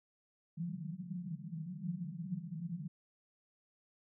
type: band-pass noise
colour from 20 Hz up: white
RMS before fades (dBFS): -42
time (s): 0.57-2.88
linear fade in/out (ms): 10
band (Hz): 150 to 190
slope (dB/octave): 96
effects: none